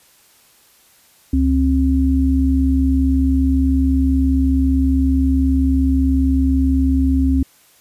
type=tone pair together; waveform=sine; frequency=70.4 / 265.8 Hz; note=C#2 / C4; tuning=+27 / +27 cents; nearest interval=octave + major seventh; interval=2300 cents; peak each=-15 dBFS; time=1.33-7.43 s; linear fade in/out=5 ms; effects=white hiss -52 dBFS RMS until 7.8 s + resampled to 32000 Hz